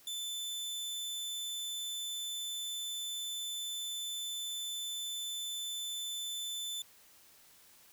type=tone; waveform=sawtooth; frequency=3520 Hz; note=A7; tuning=in tune; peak=-34 dBFS; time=0.07-6.82 s; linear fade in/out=2 ms; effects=white hiss -61 dBFS RMS until 7.92 s